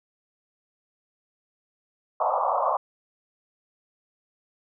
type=band-pass noise; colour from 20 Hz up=white; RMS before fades=-24 dBFS; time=2.2-2.77 s; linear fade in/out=5 ms; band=520 to 1200 Hz; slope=96 dB/octave; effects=none